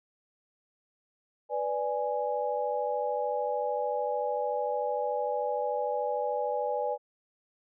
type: chord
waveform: sine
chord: G# diminished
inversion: first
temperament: equal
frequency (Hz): 493.9 / 587.3 / 830.6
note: B4 / D5 / G#5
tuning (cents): 0 / 0 / 0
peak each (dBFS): -32 / -32 / -32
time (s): 1.49-6.98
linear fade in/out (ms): 50
effects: none